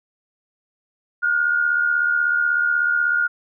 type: tone pair together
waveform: sine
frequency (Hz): 1423.7 / 1500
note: F6 / F#6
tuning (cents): +33 / +23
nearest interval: minor second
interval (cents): 90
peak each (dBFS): -17 / -24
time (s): 1.22-3.28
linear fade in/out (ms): 20
effects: none